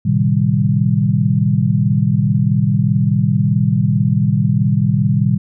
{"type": "chord", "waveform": "sine", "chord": "A half-diminished seventh", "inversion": "none", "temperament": "equal with one note detuned", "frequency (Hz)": [112.64, 130.81, 155.56, 196], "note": ["A2", "C3", "Eb3", "G3"], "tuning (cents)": [41, 0, 0, 0], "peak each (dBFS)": -17, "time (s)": [0.05, 5.38], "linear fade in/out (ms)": 10, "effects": []}